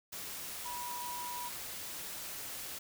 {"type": "tone in noise", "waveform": "sine", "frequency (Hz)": 972, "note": "B5", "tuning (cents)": -28, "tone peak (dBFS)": -40, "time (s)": [0.65, 1.49], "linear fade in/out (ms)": 10, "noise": "white", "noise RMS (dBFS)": -43, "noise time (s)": [0.12, 2.79], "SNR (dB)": 0, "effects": []}